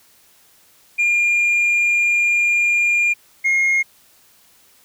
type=tone pair in turn; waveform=sine; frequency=2408 / 2145 Hz; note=D7 / C7; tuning=+43 / +42 cents; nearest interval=major second; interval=201 cents; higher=first; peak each=-11 dBFS; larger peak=neither; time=0.98-3.14 / 3.44-3.83 s; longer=first; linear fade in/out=20 ms; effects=tanh soft clip ceiling -13 dBFS + white hiss -53 dBFS RMS until 4.84 s